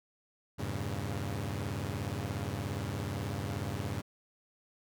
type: chord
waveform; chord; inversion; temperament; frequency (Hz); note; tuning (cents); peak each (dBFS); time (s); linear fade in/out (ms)
sawtooth; E diminished seventh; none; equal with one note detuned; 82.41 / 99.77 / 116.54 / 138.59; E2 / G2 / Bb2 / Db3; 0 / +31 / 0 / 0; -38 / -33 / -38 / -36; 0.58-4.02; 20
effects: none